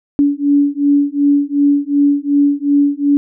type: beating tone pair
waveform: sine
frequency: 284.4 / 287.1 Hz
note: C#4 / D4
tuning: +45 / -39 cents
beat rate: 2.7 Hz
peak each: -13 dBFS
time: 0.19-3.17 s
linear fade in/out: 0 ms
effects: none